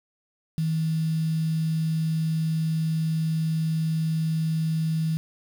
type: tone with quantisation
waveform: sine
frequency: 160 Hz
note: D#3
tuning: 49 cents sharp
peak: -22 dBFS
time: 0.58-5.17 s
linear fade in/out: 0 ms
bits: 7
effects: none